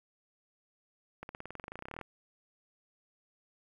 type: accelerating click train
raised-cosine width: 0.5 ms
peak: -27 dBFS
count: 21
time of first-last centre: 1.23-2.013 s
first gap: 61 ms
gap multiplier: 0.95
effects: 10-bit